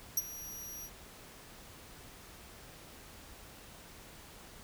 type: tone with ADSR envelope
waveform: 20% pulse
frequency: 5790 Hz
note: F#8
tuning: 38 cents flat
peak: -20 dBFS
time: 0.17-0.9 s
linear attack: 5 ms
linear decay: 33 ms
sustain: -18 dB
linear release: 52 ms
effects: pink hiss -53 dBFS RMS until 4.63 s